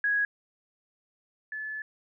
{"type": "tone pair in turn", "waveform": "sine", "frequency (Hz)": [1661.2, 1728.7], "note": ["G#6", "A6"], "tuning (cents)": [0, -31], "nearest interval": "minor second", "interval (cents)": 69, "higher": "second", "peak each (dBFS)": [-23, -33], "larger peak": "first", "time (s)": [[0.04, 0.25], [1.52, 1.82]], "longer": "second", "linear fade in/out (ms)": 2, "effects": []}